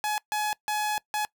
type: tone bursts at uneven times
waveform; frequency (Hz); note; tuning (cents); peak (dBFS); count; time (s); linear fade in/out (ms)
sawtooth; 845; G#5; +30; -22; 4; 0.04-0.18 / 0.32-0.53 / 0.68-0.98 / 1.14-1.25; 0
effects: noise-tail reverb RT60 0.1 s tail -22 dB re dry